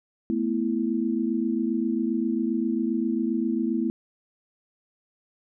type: chord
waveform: sine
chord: A suspended second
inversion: none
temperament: just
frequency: 220 / 247.5 / 330 Hz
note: A3 / B3 / E4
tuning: 0 / +4 / +2 cents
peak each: -27 dBFS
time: 0.3-3.9 s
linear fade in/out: 0 ms
effects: none